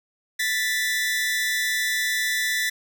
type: tone pair together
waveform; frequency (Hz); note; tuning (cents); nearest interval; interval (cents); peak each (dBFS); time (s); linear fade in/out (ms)
sawtooth; 1760 / 1975.5; A6 / B6; 0 / 0; major second; 200; -22 / -21; 0.39-2.7; 10
effects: none